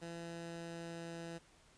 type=tone with pitch glide; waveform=15% pulse; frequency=168.6 to 167.53 Hz; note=E3 to E3; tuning=+39 to +28 cents; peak=-38 dBFS; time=0.01-1.39 s; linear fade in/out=20 ms; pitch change=-11 cents; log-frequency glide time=0.19-1.2 s; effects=pink hiss -66 dBFS RMS until 1.77 s + resampled to 22050 Hz